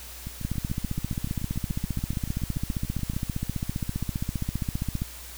two click trains, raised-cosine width 5 ms, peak -15 / -22 dBFS, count 70 / 21, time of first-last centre 0.45-5.02 / 0.27-3.135 s, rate 15.1 / 6.98 Hz, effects added 60 Hz sine -44 dBFS peak until 5.37 s + white hiss -43 dBFS RMS until 5.37 s

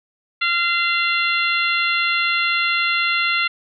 harmonic tone, 689 Hz, F5, 24 cents flat, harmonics 2 / 3 / 4 / 5 / 6, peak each -22 / -21 / -22 / -27 / -28 dBFS, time 0.41-3.48 s, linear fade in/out 10 ms, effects none

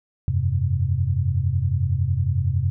sine chord, F suspended second, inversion none, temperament just, 87.31 / 98.22 / 130.96 Hz, F2 / G2 / C3, 0 / +4 / +2 cents, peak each -23 / -23 / -23 dBFS, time 0.28-2.7 s, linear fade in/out 0 ms, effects none

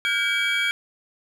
triangle tone cluster, 1421 / 1522 / 1615 / 2291 / 3261 Hz, F6 / F#6 / G#6 / D7 / G#7, +30 / +48 / -49 / -44 / -32 cents, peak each -27 / -30 / -28 / -22 / -25 dBFS, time 0.05-0.71 s, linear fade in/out 0 ms, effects none

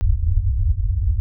white low-pass noise, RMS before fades -18 dBFS, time 0.01-1.2 s, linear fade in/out 0 ms, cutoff 100 Hz, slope 96 dB/octave, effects none

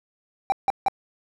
triangle tone bursts, 784 Hz, G5, in tune, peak -15 dBFS, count 3, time 0.5-0.883 s, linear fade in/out 0 ms, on 21 ms, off 160 ms, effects none

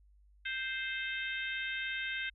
harmonic tone, 523.3 Hz, C5, in tune, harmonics 3 / 4 / 5 / 6 / 7, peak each -38 / -40 / -42 / -44 / -45 dBFS, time 0.45-2.3 s, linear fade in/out 10 ms, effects added 50 Hz sine -60 dBFS peak until 2.34 s

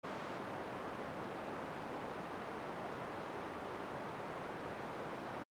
white band-pass noise, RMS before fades -44 dBFS, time 0.03-5.44 s, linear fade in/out 20 ms, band 130 to 1000 Hz, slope 12 dB/octave, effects Opus 48 kbps

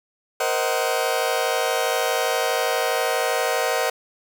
sawtooth chord, C half-diminished seventh, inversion third, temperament just, 470.9 / 523.3 / 627.9 / 753.5 Hz, Bb4 / C5 / Eb5 / Gb5, +18 / 0 / +16 / +31 cents, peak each -22 dBFS, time 0.4-3.9 s, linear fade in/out 5 ms, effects none

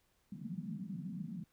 pink band-pass noise, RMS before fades -43 dBFS, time 0.32-1.44 s, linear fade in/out 5 ms, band 160 to 220 Hz, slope 48 dB/octave, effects pink hiss -75 dBFS RMS until 1.52 s

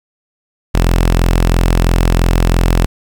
sawtooth tone, 42.99 Hz, F1, 27 cents flat, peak -5 dBFS, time 0.74-2.86 s, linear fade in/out 10 ms, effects 7-bit

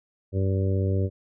harmonic tone, 96.2 Hz, G2, 32 cents flat, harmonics 1 / 2 / 3 / 4 / 5 / 6, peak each -22 / -32 / -34 / -32 / -34 / -37 dBFS, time 0.32-1.1 s, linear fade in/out 50 ms, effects none

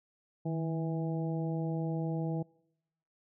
harmonic tone with a mistuned harmonic, 163.6 Hz, E3, 13 cents flat, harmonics 1 / 2 / 3 / 4 / 5, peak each -32 / -38 / -42 / -44 / -46 dBFS, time 0.45-2.43 s, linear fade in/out 10 ms, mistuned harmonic 1, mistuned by -48 cents, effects noise-tail reverb RT60 0.9 s tail -26 dB re dry

